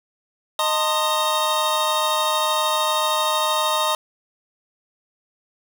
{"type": "tone cluster", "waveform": "square", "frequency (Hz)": [621, 900, 1049, 1236, 3721], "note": ["D#5", "A5", "C6", "D#6", "A#7"], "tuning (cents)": [-3, 39, 4, -12, -4], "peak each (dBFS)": -26, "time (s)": [0.59, 3.95], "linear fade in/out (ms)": 2, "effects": []}